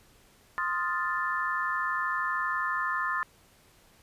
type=chord; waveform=sine; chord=F dominant seventh; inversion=second; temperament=equal; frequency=1046.5 / 1244.5 / 1396.9 / 1760 Hz; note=C6 / Eb6 / F6 / A6; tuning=0 / 0 / 0 / 0 cents; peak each=-32 / -33 / -36 / -31 dBFS; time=0.58-3.23 s; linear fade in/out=0 ms; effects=pink hiss -60 dBFS RMS until 4.02 s + resampled to 32000 Hz